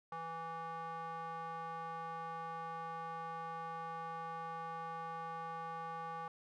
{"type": "tone with band-pass filter", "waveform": "square", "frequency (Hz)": 164.81, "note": "E3", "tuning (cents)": 0, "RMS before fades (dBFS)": -44, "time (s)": [0.12, 6.28], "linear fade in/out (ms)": 2, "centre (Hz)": 1000, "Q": 9.3, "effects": []}